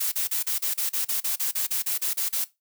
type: noise bursts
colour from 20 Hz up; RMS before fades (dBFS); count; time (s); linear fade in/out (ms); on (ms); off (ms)
blue; -26; 16; 0-2.445; 10; 120; 35
effects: noise-tail reverb RT60 0.2 s tail -18 dB re dry